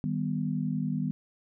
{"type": "chord", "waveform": "sine", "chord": "Eb augmented", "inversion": "none", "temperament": "equal", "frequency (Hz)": [155.56, 196, 246.9], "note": ["Eb3", "G3", "B3"], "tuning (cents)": [0, 0, 0], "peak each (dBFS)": [-31, -32, -32], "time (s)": [0.04, 1.11], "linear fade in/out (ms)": 0, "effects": []}